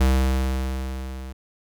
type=tone with level ramp; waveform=square; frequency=65.41 Hz; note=C2; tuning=in tune; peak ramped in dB=-15 to -34 dBFS; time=0-1.33 s; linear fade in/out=10 ms; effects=none